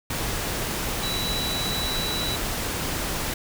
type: tone in noise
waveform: sine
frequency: 3936 Hz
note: B7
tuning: 7 cents flat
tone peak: -28 dBFS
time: 1.03-2.36 s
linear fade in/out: 5 ms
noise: pink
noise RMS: -28 dBFS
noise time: 0.1-3.34 s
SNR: -3 dB
effects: none